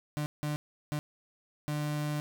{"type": "tone bursts at uneven times", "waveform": "35% pulse", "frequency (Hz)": 149, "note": "D3", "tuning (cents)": 25, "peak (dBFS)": -29, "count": 4, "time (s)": [[0.17, 0.26], [0.43, 0.56], [0.92, 0.99], [1.68, 2.2]], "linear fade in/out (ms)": 0, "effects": []}